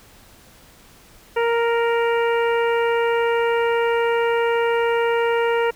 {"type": "harmonic tone", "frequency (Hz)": 466.2, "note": "A#4", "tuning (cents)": 0, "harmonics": [1, 2, 3, 4, 5, 6], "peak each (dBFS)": [-18, -24, -28, -30, -32, -34], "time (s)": [1.36, 5.71], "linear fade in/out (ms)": 10, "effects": ["pink hiss -49 dBFS RMS until 5.75 s"]}